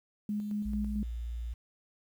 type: tone with tremolo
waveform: sine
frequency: 208.5 Hz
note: G#3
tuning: 7 cents sharp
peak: -30 dBFS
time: 0.29-1.03 s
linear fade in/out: 2 ms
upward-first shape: square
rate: 4.5 Hz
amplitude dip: 35%
type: tone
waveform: sine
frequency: 58.27 Hz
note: A#1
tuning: in tune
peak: -34 dBFS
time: 0.65-1.54 s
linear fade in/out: 10 ms
effects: 10-bit